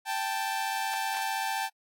sawtooth tone pair together, 784 / 879.5 Hz, G5 / A5, 0 / -1 cents, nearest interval major second, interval 199 cents, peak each -28 dBFS, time 0.05-1.7 s, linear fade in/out 50 ms, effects AAC 64 kbps

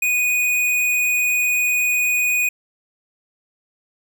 square tone, 2477 Hz, D#7, 8 cents flat, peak -17 dBFS, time 0.02-2.49 s, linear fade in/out 5 ms, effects none

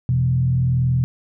sine tone with frequency modulation, 127 Hz, B2, 49 cents sharp, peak -15 dBFS, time 0.09-1.04 s, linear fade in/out 0 ms, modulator 41.2 Hz, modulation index 0.58, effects none

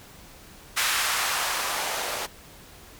blue noise with band-pass filter sweep, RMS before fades -27 dBFS, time 0.76-2.27 s, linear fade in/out 20 ms, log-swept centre 1500 to 540 Hz, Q 1.1, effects pink hiss -48 dBFS RMS until 2.99 s

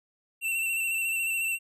square tone with vibrato, 2700 Hz, E7, 41 cents sharp, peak -27 dBFS, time 0.41-1.59 s, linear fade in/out 50 ms, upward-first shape square, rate 14 Hz, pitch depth 27 cents each way, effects none

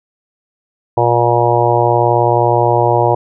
harmonic tone, 119.2 Hz, A#2, 39 cents sharp, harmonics 1 / 3 / 4 / 5 / 6 / 7 / 8, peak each -17 / -17 / -17 / -17 / -17 / -17 / -17 dBFS, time 0.97-3.15 s, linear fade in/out 5 ms, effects none

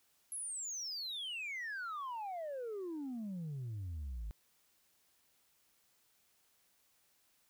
sine exponential sweep, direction down, 11210 to 49.84 Hz, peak -37 dBFS, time 0.32-4.31 s, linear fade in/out 0 ms, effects tanh soft clip ceiling -38 dBFS + white hiss -73 dBFS RMS until 7.49 s

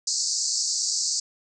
pink band-pass noise, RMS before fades -26 dBFS, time 0.07-1.2 s, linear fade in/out 5 ms, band 4400 to 7900 Hz, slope 96 dB/octave, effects none

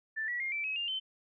sine tone with pitch steps, 1766 / 1937 / 2125 / 2330 / 2556 / 2803 / 3075 Hz, A6 / B6 / C7 / D7 / D#7 / F7 / G7, +6 / -34 / +26 / -14 / +46 / +6 / -34 cents, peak -32 dBFS, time 0.16-1 s, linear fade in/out 20 ms, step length 120 ms, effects none

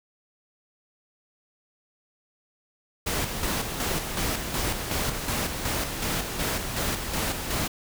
pink noise with tremolo, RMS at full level -27 dBFS, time 3.06-7.68 s, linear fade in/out 10 ms, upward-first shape square, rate 2.7 Hz, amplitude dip 45%, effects none

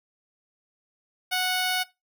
10% pulse tone, 737 Hz, F#5, 7 cents flat, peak -15 dBFS, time 1.31-1.84 s, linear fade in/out 20 ms, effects noise-tail reverb RT60 0.2 s tail -18 dB re dry

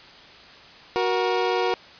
25% pulse tone pair together, 370 / 473.5 Hz, F#4 / A#4, 0 / +27 cents, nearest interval major third, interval 427 cents, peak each -20 dBFS, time 0.96-1.74 s, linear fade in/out 0 ms, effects white hiss -46 dBFS RMS until 1.99 s + resampled to 11025 Hz

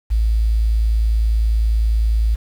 sine tone with quantisation, 55 Hz, A1, in tune, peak -13 dBFS, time 0.1-2.36 s, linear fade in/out 20 ms, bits 7, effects none

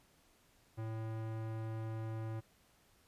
square tone with low-pass filter, 111.2 Hz, A2, 19 cents sharp, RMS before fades -41 dBFS, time 0.77-2.41 s, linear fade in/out 20 ms, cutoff 1600 Hz, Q 0.61, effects pink hiss -69 dBFS RMS until 3.07 s + resampled to 32000 Hz

